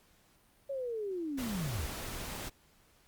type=linear sweep; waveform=sine; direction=down; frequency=563 to 55.8 Hz; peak=-34 dBFS; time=0.69-1.87 s; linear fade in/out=10 ms
type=noise; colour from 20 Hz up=pink; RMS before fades=-41 dBFS; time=1.37-2.5 s; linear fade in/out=20 ms
effects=pink hiss -66 dBFS RMS until 3.07 s + Opus 48 kbps